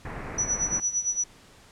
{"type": "low-pass noise", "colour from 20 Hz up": "pink", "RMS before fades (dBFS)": -36, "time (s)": [0.05, 0.8], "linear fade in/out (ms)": 2, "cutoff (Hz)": 2300, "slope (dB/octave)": 48}
{"type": "tone with tremolo", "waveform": "sine", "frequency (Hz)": 5900, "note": "F#8", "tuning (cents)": -6, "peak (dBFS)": -21, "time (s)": [0.38, 1.24], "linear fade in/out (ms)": 5, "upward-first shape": "sine", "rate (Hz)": 8.8, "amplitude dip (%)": 80}
{"effects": ["pink hiss -53 dBFS RMS until 1.71 s", "low-pass 9000 Hz 12 dB/octave"]}